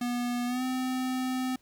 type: tone with pitch glide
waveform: square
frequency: 243 to 256.6 Hz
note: B3 to C4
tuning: -28 to -34 cents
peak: -29 dBFS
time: 0.01-1.56 s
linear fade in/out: 5 ms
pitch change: +94 cents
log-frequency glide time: 0.46-0.63 s
effects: pink hiss -66 dBFS RMS until 1.61 s